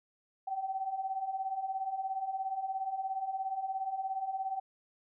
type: beating tone pair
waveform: sine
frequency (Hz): 755 / 772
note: F#5 / G5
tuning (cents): +35 / -27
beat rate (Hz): 17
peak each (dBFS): -39 / -34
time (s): 0.47-4.6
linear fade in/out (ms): 10
effects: none